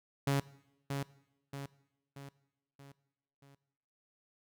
sawtooth tone with echo, 139.2 Hz, C#3, 8 cents sharp, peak -24 dBFS, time 0.27-0.4 s, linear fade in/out 5 ms, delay 630 ms, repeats 5, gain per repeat -6 dB, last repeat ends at 3.55 s, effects noise-tail reverb RT60 0.9 s tail -20 dB re dry

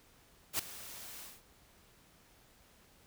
white noise with ADSR envelope, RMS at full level -31 dBFS, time 0.53-1.42 s, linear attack 61 ms, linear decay 5 ms, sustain -17 dB, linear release 200 ms, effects pink hiss -64 dBFS RMS until 3.06 s

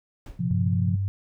brown noise with exponential decay, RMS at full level -35 dBFS, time 0.26-0.53 s, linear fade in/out 2 ms, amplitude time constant 57 ms
sine chord, Bb suspended second, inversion none, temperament equal, 116.54 / 130.81 / 174.61 Hz, Bb2 / C3 / F3, 0 / 0 / 0 cents, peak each -31 / -28 / -25 dBFS, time 0.39-0.96 s, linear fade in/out 10 ms
sine tone, 98 Hz, G2, in tune, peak -23 dBFS, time 0.51-1.08 s, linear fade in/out 0 ms
effects none

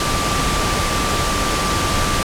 sine tone in noise, 1174.7 Hz, D6, in tune, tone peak -23 dBFS, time 0-2.23 s, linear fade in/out 2 ms, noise pink, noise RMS -19 dBFS, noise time 0-2.23 s, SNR -7 dB, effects low-pass 9000 Hz 12 dB/octave

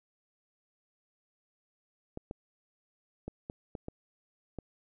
clicks, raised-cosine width 2 ms, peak -25 dBFS, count 7, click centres 2.174 / 2.311 / 3.28 / 3.499 / 3.752 / 3.884 / 4.587 s, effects none

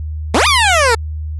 15% pulse exponential two-way sweep, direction up then down, 196 to 1244.5 to 438.2 Hz, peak -3 dBFS, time 0.34-0.95 s, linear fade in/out 5 ms, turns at 0.47 s, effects added 77 Hz sine -20 dBFS peak until 1.39 s + resampled to 24000 Hz

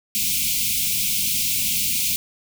white band-stop noise, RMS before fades -22 dBFS, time 0.15-2.16 s, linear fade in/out 0 ms, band 260 to 2200 Hz, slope 96 dB/octave, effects none

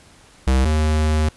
square tone pair in turn, 65.41 / 77.27 Hz, C2 / D#2, 0 / -11 cents, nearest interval minor third, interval 289 cents, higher second, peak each -14 / -16 dBFS, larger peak first, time 0.47-0.65 / 0.65-1.29 s, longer second, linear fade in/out 5 ms, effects pink hiss -49 dBFS RMS until 1.36 s + resampled to 24000 Hz

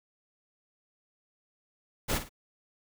pink noise with echo, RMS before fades -29 dBFS, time 2.08-2.19 s, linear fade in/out 20 ms, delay 52 ms, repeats 2, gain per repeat -10 dB, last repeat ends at 2.294 s, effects none

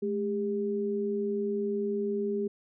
sine tone pair together, 213.5 / 402.2 Hz, G#3 / G4, +48 / +44 cents, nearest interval major seventh, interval 1096 cents, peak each -32 / -29 dBFS, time 0.02-2.48 s, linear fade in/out 10 ms, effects none

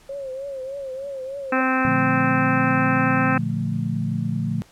sine tone with vibrato, 540 Hz, C#5, 45 cents flat, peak -28 dBFS, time 0.09-1.61 s, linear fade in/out 5 ms, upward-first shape triangle, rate 3.3 Hz, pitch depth 93 cents each way
harmonic tone, 260.1 Hz, C4, 10 cents flat, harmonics 1 / 2 / 3 / 4 / 5 / 6 / 7 / 8 / 9 / 10, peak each -22 / -29 / -27 / -29 / -25 / -26 / -29 / -38 / -34 / -31 dBFS, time 1.52-3.38 s, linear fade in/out 5 ms
sine chord, Bb major seventh, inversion none, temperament equal, 116.54 / 146.83 / 174.61 / 220 Hz, Bb2 / D3 / F3 / A3, 0 / 0 / 0 / 0 cents, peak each -27 dBFS, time 1.85-4.62 s, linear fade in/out 0 ms
effects pink hiss -53 dBFS RMS until 4.71 s + low-pass 11000 Hz 12 dB/octave

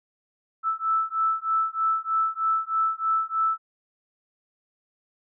sine beating tone pair, 1315 / 1318.2 Hz, E6 / E6, -5 / 0 cents, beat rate 3.2 Hz, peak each -25 dBFS, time 0.63-3.58 s, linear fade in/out 50 ms, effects none

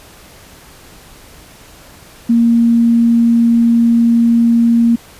sine tone, 233.1 Hz, A#3, in tune, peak -7 dBFS, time 2.29-4.96 s, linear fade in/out 10 ms, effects pink hiss -40 dBFS RMS until 5.19 s + resampled to 32000 Hz

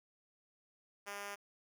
5% pulse tone with high-pass filter, 202.3 Hz, G#3, 45 cents flat, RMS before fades -45 dBFS, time 1.06-1.36 s, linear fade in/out 20 ms, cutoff 430 Hz, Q 0.82, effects 12-bit

